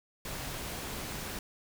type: noise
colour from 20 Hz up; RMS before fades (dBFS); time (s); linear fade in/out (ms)
pink; -39; 0.25-1.39; 2
effects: none